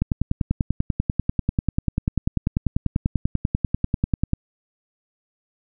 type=click train; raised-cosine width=5 ms; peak=-7 dBFS; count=45; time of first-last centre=0.02-4.334 s; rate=10.2 Hz; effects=none